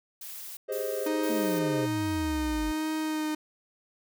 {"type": "noise bursts", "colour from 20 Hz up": "blue", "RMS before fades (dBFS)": -41, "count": 3, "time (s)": [0.21, 1.59], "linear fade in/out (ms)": 5, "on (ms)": 360, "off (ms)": 150}
{"type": "chord", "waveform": "triangle", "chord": "Ab major seventh", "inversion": "third", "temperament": "equal", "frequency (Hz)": [392, 415.3, 523.3, 622.3], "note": ["G4", "Ab4", "C5", "Eb5"], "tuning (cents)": [0, 0, 0, 0], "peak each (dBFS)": [-36, -32, -31, -35], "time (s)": [0.68, 1.87], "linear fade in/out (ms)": 20}
{"type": "tone with vibrato", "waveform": "45% pulse", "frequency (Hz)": 310, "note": "D#4", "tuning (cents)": -6, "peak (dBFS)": -28, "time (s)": [1.06, 3.35], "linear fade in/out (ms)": 5, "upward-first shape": "sine", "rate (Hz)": 1.2, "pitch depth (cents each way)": 17}
{"type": "exponential sweep", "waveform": "sine", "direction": "down", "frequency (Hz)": [235.7, 46.25], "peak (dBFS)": -32, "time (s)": [1.29, 2.72], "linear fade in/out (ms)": 10}
{"effects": []}